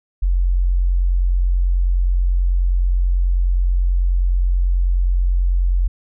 sine tone, 44.67 Hz, F1, 40 cents sharp, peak -13 dBFS, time 0.22-5.88 s, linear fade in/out 10 ms, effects none

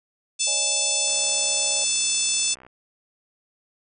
harmonic tone, 879 Hz, A5, 2 cents flat, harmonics 3 / 4 / 5 / 6 / 7 / 8 / 9 / 10, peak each -31 / -29 / -33 / -29 / -27 / -30 / -27 / -29 dBFS, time 0.39-2.55 s, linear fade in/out 20 ms
sine chord, C# suspended second, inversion none, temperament equal, 554.4 / 622.3 / 830.6 Hz, C#5 / D#5 / G#5, 0 / 0 / 0 cents, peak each -37 / -38 / -39 dBFS, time 0.47-1.84 s, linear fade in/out 2 ms
click train, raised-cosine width 0.5 ms, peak -31 dBFS, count 102, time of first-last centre 1.08-2.666 s, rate 63.7 Hz
effects none

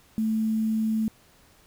sine tone with quantisation, 220 Hz, A3, in tune, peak -22 dBFS, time 0.18-1.08 s, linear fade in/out 0 ms, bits 8, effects pink hiss -58 dBFS RMS until 1.66 s

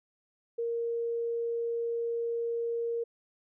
sine tone, 466.2 Hz, A#4, in tune, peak -29 dBFS, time 0.58-3.04 s, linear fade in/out 10 ms, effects none

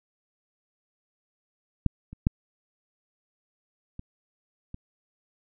clicks, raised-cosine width 5 ms, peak -9 / -28 / -8 / -25 / -25 dBFS, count 5, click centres 1.863 / 2.13 / 2.269 / 3.994 / 4.744 s, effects none

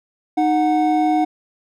triangle tone pair together, 309 / 734.9 Hz, D#4 / F#5, -12 / -12 cents, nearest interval octave + minor third, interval 1500 cents, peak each -15 dBFS, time 0.37-1.25 s, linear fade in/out 10 ms, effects none

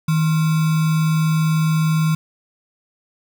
sine tone with sample-and-hold, 158.9 Hz, D#3, 37 cents sharp, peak -14 dBFS, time 0.08-2.15 s, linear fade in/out 5 ms, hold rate 1225 Hz, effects none

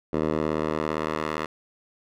10% pulse tone with band-pass filter sweep, 77.6 Hz, D#2, 4 cents flat, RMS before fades -27 dBFS, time 0.13-1.46 s, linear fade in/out 5 ms, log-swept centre 450 to 1300 Hz, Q 0.75, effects none

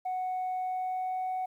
sine tone with pitch glide, 740 to 744.3 Hz, F#5 to F#5, 0 to +10 cents, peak -28 dBFS, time 0.05-1.46 s, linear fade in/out 10 ms, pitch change +10 cents, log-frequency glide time 0.57-1.29 s, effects tanh soft clip ceiling -28 dBFS + 11-bit

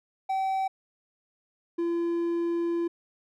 triangle tone pair in turn, 768 / 340.2 Hz, G5 / F4, -36 / -45 cents, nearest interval octave + major second, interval 1409 cents, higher first, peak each -23 dBFS, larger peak neither, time 0.29-0.68 / 1.78-2.88 s, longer second, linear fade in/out 10 ms, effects none

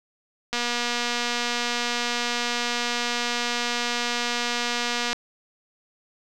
click train, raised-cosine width 0.2 ms, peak -9 dBFS, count 1105, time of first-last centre 0.53-5.13 s, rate 240 Hz, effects none

